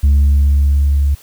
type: tone with level ramp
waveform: sine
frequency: 70.8 Hz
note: C#2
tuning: 37 cents sharp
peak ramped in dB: -4 to -9 dBFS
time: 0.03-1.15 s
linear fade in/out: 10 ms
effects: tanh soft clip ceiling -6 dBFS + white hiss -44 dBFS RMS until 1.22 s